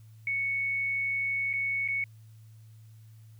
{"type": "tone with dropouts", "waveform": "sine", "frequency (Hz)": 2217, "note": "C#7", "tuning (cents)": 0, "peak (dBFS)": -27, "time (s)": [0.27, 2.04], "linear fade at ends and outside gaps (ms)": 2, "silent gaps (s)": [[1.531, 1.536], [1.878, 1.885]], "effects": ["added 110 Hz sine -49 dBFS peak until 3.39 s", "white hiss -68 dBFS RMS until 3.39 s"]}